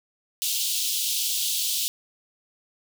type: high-pass noise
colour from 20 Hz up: pink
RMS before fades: -26 dBFS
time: 0.42-1.88 s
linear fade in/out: 0 ms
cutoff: 3000 Hz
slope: 48 dB/octave
effects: none